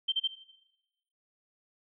sine tone bursts, 3128 Hz, G7, 4 cents flat, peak -25 dBFS, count 3, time 0.08-0.277 s, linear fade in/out 10 ms, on 43 ms, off 34 ms, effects noise-tail reverb RT60 1.0 s tail -18 dB re dry

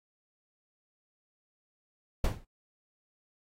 brown noise with exponential decay, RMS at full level -20 dBFS, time 2.24-2.45 s, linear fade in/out 5 ms, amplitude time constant 44 ms, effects AAC 48 kbps

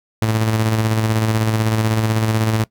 sawtooth tone with tremolo, 110.3 Hz, A2, 5 cents sharp, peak -10 dBFS, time 0.22-2.64 s, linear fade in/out 0 ms, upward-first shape square, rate 16 Hz, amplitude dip 35%, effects noise-tail reverb RT60 0.1 s tail -20 dB re dry

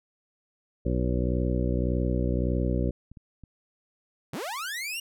harmonic tone, 61.74 Hz, B1, in tune, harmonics 1 / 2 / 3 / 4 / 5 / 6 / 8 / 9, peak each -27 / -30 / -32 / -33 / -34 / -35 / -36 / -37 dBFS, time 0.85-2.91 s, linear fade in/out 10 ms
clicks, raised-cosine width 5 ms, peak -33 dBFS, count 4, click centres 1.179 / 3.116 / 3.172 / 3.437 s
sawtooth linear sweep, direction up, 99 to 2881 Hz, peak -28 dBFS, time 4.33-5 s, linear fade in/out 5 ms
effects none

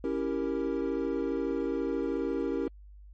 triangle chord, C# diminished seventh, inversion none, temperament equal, 277.2 / 329.6 / 392 / 466.2 Hz, C#4 / E4 / G4 / Bb4, 0 / 0 / 0 / 0 cents, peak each -31 / -32 / -32 / -32 dBFS, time 0.04-2.68 s, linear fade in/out 2 ms, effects added 50 Hz sine -47 dBFS peak until 3.13 s + MP3 32 kbps

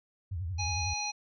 sine tone with vibrato, 88.1 Hz, F2, 16 cents sharp, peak -32 dBFS, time 0.31-0.94 s, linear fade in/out 10 ms, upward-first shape triangle, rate 11 Hz, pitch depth 240 cents each way
harmonic tone, 830.6 Hz, G#5, in tune, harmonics 1 / 3 / 5 / 7, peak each -37 / -37 / -37 / -37 dBFS, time 0.58-1.12 s, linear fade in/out 20 ms
effects none

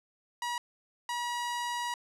sawtooth tone bursts at uneven times, 962 Hz, B5, 46 cents flat, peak -28 dBFS, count 2, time 0.42-0.58 / 1.09-1.94 s, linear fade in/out 2 ms, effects low-pass 10000 Hz 12 dB/octave

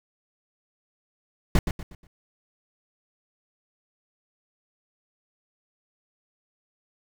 brown noise with echo, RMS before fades -17 dBFS, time 1.55-1.59 s, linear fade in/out 2 ms, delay 120 ms, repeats 4, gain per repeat -9 dB, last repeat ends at 2.07 s, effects none

